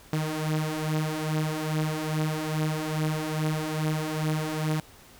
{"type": "beating tone pair", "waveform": "sawtooth", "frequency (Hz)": [153.7, 156.1], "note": ["D#3", "D#3"], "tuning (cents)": [-21, 6], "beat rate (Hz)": 2.4, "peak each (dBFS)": [-27, -24], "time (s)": [0.13, 4.8], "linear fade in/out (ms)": 2, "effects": ["pink hiss -52 dBFS RMS until 5.19 s"]}